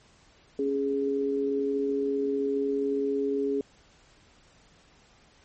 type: tone pair together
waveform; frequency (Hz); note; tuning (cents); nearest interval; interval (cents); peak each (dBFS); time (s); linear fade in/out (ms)
sine; 277.2 / 415.3; C#4 / G#4; 0 / 0; perfect fifth; 700; -29 / -26; 0.59-3.61; 2
effects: pink hiss -59 dBFS RMS until 5.44 s + MP3 32 kbps